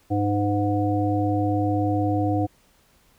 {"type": "harmonic tone with a mistuned harmonic", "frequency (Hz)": 102, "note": "G#2", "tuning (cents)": -31, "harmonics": [1, 3, 5, 7], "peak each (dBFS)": [-24, -23, -30, -27], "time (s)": [0.1, 2.47], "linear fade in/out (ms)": 20, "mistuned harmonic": 7, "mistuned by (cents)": 35, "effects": ["pink hiss -60 dBFS RMS until 3.18 s"]}